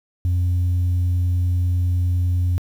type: tone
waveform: sine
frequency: 89 Hz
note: F2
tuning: 33 cents sharp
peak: -14 dBFS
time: 0.25-2.58 s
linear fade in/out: 0 ms
effects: tanh soft clip ceiling -15 dBFS + 8-bit